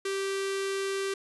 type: tone with notch filter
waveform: sawtooth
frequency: 390.2 Hz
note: G4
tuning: 8 cents flat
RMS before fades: -31 dBFS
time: 0.05-1.14 s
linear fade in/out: 5 ms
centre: 790 Hz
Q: 1.6
effects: resampled to 24000 Hz